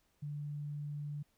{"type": "tone", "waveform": "sine", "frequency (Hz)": 146.6, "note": "D3", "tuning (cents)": -3, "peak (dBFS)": -38, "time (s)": [0.22, 1.23], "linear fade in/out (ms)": 10, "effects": ["pink hiss -75 dBFS RMS until 1.37 s"]}